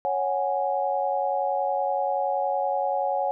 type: chord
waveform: sine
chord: C# suspended fourth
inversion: none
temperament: equal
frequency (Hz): 554.4 / 740 / 830.6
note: C#5 / F#5 / G#5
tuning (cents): 0 / 0 / 0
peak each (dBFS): -27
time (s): 0.05-3.31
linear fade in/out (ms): 0
effects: none